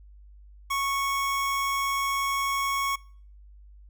square tone pair together, 1102.8 / 2217 Hz, C#6 / C#7, -9 / 0 cents, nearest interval octave, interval 1209 cents, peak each -27 / -32 dBFS, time 0.7-2.96 s, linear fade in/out 10 ms, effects noise-tail reverb RT60 0.5 s tail -24 dB re dry + added 50 Hz sine -47 dBFS peak until 3.89 s

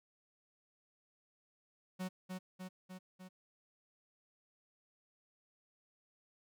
45% pulse tone with echo, 185 Hz, F#3, in tune, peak -38 dBFS, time 1.99-2.09 s, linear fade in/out 20 ms, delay 300 ms, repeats 4, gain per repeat -3 dB, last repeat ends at 3.29 s, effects none

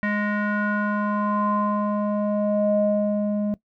square tone with low-pass filter sweep, 207.7 Hz, G#3, in tune, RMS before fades -23 dBFS, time 0.03-3.54 s, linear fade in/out 0 ms, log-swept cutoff 1900 to 460 Hz, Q 5.4, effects noise-tail reverb RT60 0.1 s tail -19 dB re dry

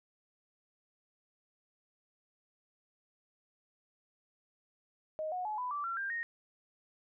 sine tone with pitch steps, 624 / 729.3 / 852.4 / 996.3 / 1164.4 / 1361 / 1590.7 / 1859.1 Hz, D#5 / F#5 / G#5 / B5 / D6 / F6 / G6 / A#6, +5 / -25 / +45 / +15 / -15 / -45 / +25 / -5 cents, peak -34 dBFS, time 5.19-6.23 s, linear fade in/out 0 ms, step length 130 ms, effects none

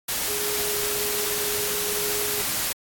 sine tone in noise, 415.3 Hz, G#4, in tune, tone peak -31 dBFS, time 0.28-2.42 s, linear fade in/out 10 ms, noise white, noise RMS -26 dBFS, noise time 0.08-2.73 s, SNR -8 dB, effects AAC 64 kbps

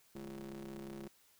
35% pulse ring-modulated tone, 65.41 Hz, C2, in tune, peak -40 dBFS, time 0.15-1.08 s, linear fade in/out 5 ms, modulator 276 Hz, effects white hiss -68 dBFS RMS until 1.39 s

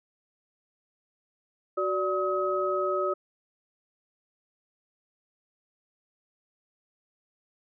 sine tone cluster, 372.7 / 583 / 1272 Hz, F#4 / D5 / D#6, +13 / -13 / +38 cents, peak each -29 dBFS, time 1.77-3.14 s, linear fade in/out 10 ms, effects none

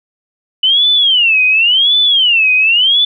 sine tone with vibrato, 2960 Hz, F#7, in tune, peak -7 dBFS, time 0.63-3.05 s, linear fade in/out 5 ms, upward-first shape sine, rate 0.92 Hz, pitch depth 290 cents each way, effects none

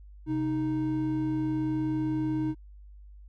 triangle tone pair together, 130.81 / 311.1 Hz, C3 / D#4, 0 / 0 cents, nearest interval octave + minor third, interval 1500 cents, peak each -31 / -25 dBFS, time 0.26-2.55 s, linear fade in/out 50 ms, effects added 50 Hz sine -46 dBFS peak until 3.28 s

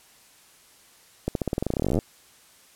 accelerating click train, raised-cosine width 2 ms, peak -11 dBFS, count 24, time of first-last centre 1.28-1.989 s, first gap 72 ms, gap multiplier 0.91, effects white hiss -55 dBFS RMS until 2.75 s + low-pass 12000 Hz 12 dB/octave

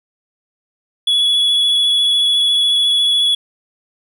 triangle tone with vibrato, 3391 Hz, G#7, 35 cents sharp, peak -10 dBFS, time 1.07-3.35 s, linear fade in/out 5 ms, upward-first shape sine, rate 14 Hz, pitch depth 15 cents each way, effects none

